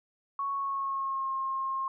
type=tone with pitch glide; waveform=sine; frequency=1108.7 to 1069.7 Hz; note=C#6 to C6; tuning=0 to +38 cents; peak=-29 dBFS; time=0.39-1.88 s; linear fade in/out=2 ms; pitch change=-62 cents; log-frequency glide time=0.52-1.32 s; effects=none